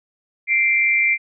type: tone pair together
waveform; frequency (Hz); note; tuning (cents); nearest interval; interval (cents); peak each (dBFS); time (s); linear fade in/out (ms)
sine; 2093 / 2349; C7 / D7; 0 / 0; major second; 200; -17; 0.47-1.18; 50
effects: none